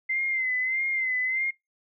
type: tone with vibrato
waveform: sine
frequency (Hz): 2068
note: C7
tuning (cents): -21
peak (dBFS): -24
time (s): 0.09-1.51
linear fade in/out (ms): 10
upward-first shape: sine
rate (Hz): 1.6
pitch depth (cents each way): 54
effects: noise-tail reverb RT60 0.2 s tail -24 dB re dry